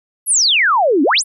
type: exponential two-way sweep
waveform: sine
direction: down then up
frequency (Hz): 11840 to 261.6 to 11840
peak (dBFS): -10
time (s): 0.26-1.24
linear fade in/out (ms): 50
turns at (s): 1.03
effects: none